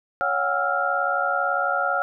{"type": "tone cluster", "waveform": "sine", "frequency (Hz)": [560, 726, 798, 1321, 1399], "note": ["C#5", "F#5", "G5", "E6", "F6"], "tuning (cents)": [18, -33, 31, 3, 3], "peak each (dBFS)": [-28, -26, -31, -28, -24], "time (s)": [0.21, 2.02], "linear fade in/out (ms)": 0, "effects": []}